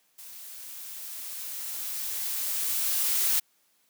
blue noise with level ramp, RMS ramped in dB -45 to -24 dBFS, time 0.18-3.4 s, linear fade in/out 10 ms, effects white hiss -68 dBFS RMS until 3.89 s + high-pass 150 Hz 12 dB/octave

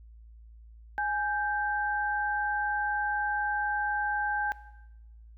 sine tone pair together, 832.1 / 1568 Hz, G#5 / G6, +3 / 0 cents, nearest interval major seventh, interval 1097 cents, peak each -29 / -30 dBFS, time 0.98-4.52 s, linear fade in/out 0 ms, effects noise-tail reverb RT60 0.9 s tail -17 dB re dry + added 56 Hz sine -48 dBFS peak until 5.37 s

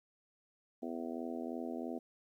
harmonic tone, 83 Hz, E2, 12 cents sharp, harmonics 3 / 4 / 5 / 6 / 7 / 8 / 9, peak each -41 / -44 / -47 / -49 / -53 / -47 / -52 dBFS, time 0.82-1.99 s, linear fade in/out 10 ms, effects 12-bit

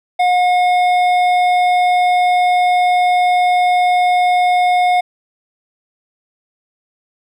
triangle tone with hard clipping, 721 Hz, F#5, 45 cents flat, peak -12 dBFS, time 0.19-5.01 s, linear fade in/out 10 ms, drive 13 dB, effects none

